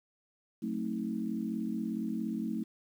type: chord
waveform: sine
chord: F# diminished seventh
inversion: none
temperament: just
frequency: 185 / 222 / 266.4 / 319.7 Hz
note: F#3 / A3 / C4 / Eb4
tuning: 0 / +16 / +31 / +47 cents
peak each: -40 / -34 / -40 / -39 dBFS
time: 0.62-2.64 s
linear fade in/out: 10 ms
effects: 10-bit